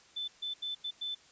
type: tone bursts at uneven times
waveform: sine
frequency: 3520 Hz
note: A7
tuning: in tune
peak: -34 dBFS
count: 5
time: 0.16-0.28 / 0.42-0.54 / 0.62-0.75 / 0.84-0.91 / 1.01-1.15 s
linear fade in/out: 10 ms
effects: white hiss -60 dBFS RMS until 1.31 s + resampled to 16000 Hz